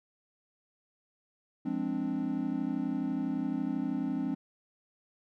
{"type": "chord", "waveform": "triangle", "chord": "D half-diminished seventh", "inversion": "first", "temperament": "equal", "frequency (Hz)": [174.61, 207.7, 261.6, 293.7], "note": ["F3", "Ab3", "C4", "D4"], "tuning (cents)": [0, 0, 0, 0], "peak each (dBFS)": [-37, -35, -31, -33], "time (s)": [1.65, 4.35], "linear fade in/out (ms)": 10, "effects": []}